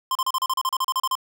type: tone bursts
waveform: square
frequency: 1046.5 Hz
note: C6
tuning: in tune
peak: -21 dBFS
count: 14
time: 0.11-1.153 s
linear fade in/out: 2 ms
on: 42 ms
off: 35 ms
effects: none